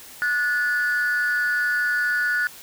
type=tone pair together; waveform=sine; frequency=1461 / 1736.3 Hz; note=F#6 / A6; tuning=-22 / -23 cents; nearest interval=minor third; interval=299 cents; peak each=-19 / -23 dBFS; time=0.22-2.47 s; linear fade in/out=0 ms; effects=tanh soft clip ceiling -16 dBFS + white hiss -43 dBFS RMS until 2.62 s

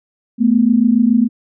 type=tone pair together; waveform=sine; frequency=219.6 / 246.7 Hz; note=A3 / B3; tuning=-3 / -2 cents; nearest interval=major second; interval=201 cents; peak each=-12 / -12 dBFS; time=0.38-1.29 s; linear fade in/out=50 ms; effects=none

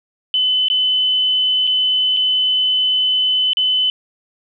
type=tone with dropouts; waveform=sine; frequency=3023 Hz; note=F#7; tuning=36 cents sharp; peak=-13 dBFS; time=0.34-3.9 s; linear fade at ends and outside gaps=1 ms; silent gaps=0.684-0.7 / 1.67-1.674 / 2.166-2.17 / 3.533-3.57 s; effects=none

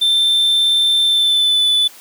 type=tone with pitch glide; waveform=triangle; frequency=3561 to 3486 Hz; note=A7 to A7; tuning=+20 to -17 cents; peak=-10 dBFS; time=0.01-1.88 s; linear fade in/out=10 ms; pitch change=-37 cents; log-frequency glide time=1.04-1.68 s; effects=white hiss -41 dBFS RMS until 2 s + high-pass 200 Hz 12 dB/octave

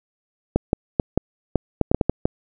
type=clicks; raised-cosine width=2 ms; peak=-3 dBFS; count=11; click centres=0.56 / 0.731 / 0.998 / 1.176 / 1.557 / 1.813 / 1.915 / 1.946 / 2.012 / 2.096 / 2.255 s; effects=none

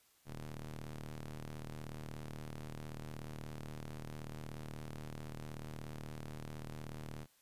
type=ring-modulated tone; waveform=sawtooth; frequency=77 Hz; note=D#2; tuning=17 cents flat; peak=-37 dBFS; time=0.25-7.27 s; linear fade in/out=50 ms; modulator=58.9 Hz; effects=white hiss -70 dBFS RMS until 7.41 s + resampled to 32000 Hz

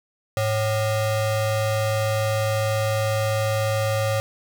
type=ring-modulated tone; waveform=square; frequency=327.6 Hz; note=E4; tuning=11 cents flat; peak=-18 dBFS; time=0.37-4.2 s; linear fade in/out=0 ms; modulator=221 Hz; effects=8-bit

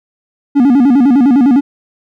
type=tone with vibrato; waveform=triangle; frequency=261.6 Hz; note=C4; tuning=in tune; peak=-3 dBFS; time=0.55-1.61 s; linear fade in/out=20 ms; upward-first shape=square; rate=9.9 Hz; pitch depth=140 cents each way; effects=none

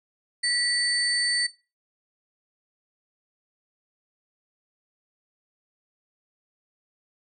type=tone cluster; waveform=sine; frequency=1945 / 4527 / 8700 Hz; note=B6 / C#8 / C#9; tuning=-27 / +36 / -33 cents; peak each=-27 / -25 / -30 dBFS; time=0.43-1.47 s; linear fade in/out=10 ms; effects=noise-tail reverb RT60 0.3 s tail -19 dB re dry

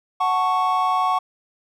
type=chord; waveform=triangle; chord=F# minor; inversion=none; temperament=equal; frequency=740 / 880 / 1108.7 Hz; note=F#5 / A5 / C#6; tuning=0 / 0 / 0 cents; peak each=-20 / -24 / -18 dBFS; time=0.2-1.19 s; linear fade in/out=10 ms; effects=none

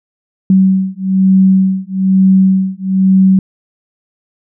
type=beating tone pair; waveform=sine; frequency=189.5 / 190.6 Hz; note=F#3 / G3; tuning=+42 / -48 cents; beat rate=1.1 Hz; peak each=-10 dBFS; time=0.5-3.39 s; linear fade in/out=2 ms; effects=none

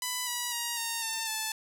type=tone with pitch steps; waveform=5% pulse; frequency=997 / 971.4 / 946.5 / 922.2 / 898.5 / 875.5 Hz; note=B5 / B5 / A#5 / A#5 / A5 / A5; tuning=+16 / -29 / +26 / -19 / +36 / -9 cents; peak=-19 dBFS; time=0.02-1.52 s; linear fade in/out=2 ms; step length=250 ms; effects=none

